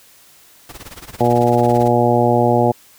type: noise with tremolo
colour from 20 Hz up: pink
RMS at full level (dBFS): -33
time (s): 0.69-1.88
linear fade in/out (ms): 2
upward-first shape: sine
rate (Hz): 18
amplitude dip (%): 90
type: harmonic tone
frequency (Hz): 120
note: B2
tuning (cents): -49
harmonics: 1 / 2 / 3 / 4 / 5 / 6 / 7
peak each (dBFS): -19 / -19 / -19 / -19 / -19 / -19 / -19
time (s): 1.2-2.72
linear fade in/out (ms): 10
effects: white hiss -48 dBFS RMS until 2.98 s